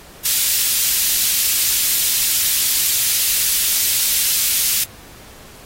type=high-pass noise; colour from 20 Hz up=white; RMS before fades=-17 dBFS; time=0.25-4.84 s; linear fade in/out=5 ms; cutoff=2800 Hz; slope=12 dB/octave; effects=pink hiss -42 dBFS RMS until 5.65 s + AAC 48 kbps